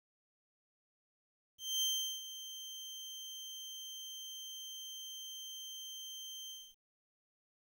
30% pulse tone with ADSR envelope, 3136 Hz, G7, in tune, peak -28 dBFS, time 1.58-6.76 s, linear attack 240 ms, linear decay 390 ms, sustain -14 dB, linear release 260 ms, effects 11-bit

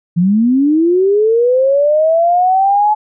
sine linear sweep, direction up, 164.81 to 857 Hz, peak -8 dBFS, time 0.16-2.95 s, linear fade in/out 20 ms, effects none

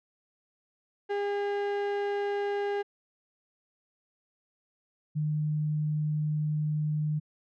35% pulse / sine tone pair in turn, 405.5 / 151.89 Hz, G#4 / D#3, -41 / -41 cents, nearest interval octave + perfect fourth, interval 1700 cents, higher first, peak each -26 dBFS, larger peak neither, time 1.09-2.83 / 5.15-7.2 s, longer second, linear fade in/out 20 ms, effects low-pass 2000 Hz 12 dB/octave

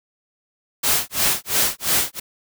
white noise with tremolo, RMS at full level -17 dBFS, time 0.83-2.2 s, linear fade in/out 10 ms, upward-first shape sine, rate 2.9 Hz, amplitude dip 100%, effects none

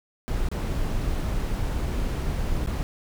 brown noise with dropouts, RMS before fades -26 dBFS, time 0.28-2.83 s, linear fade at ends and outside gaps 0 ms, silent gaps 0.487-0.515 / 1.235-1.239 / 2.662-2.672 s, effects none

